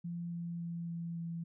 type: tone with pitch steps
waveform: sine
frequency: 171.6 / 170.61 / 169.63 / 168.65 / 167.68 Hz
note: F3 / F3 / E3 / E3 / E3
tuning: -30 / -40 / +50 / +40 / +30 cents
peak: -37 dBFS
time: 0.04-1.44 s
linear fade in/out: 10 ms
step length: 280 ms
effects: none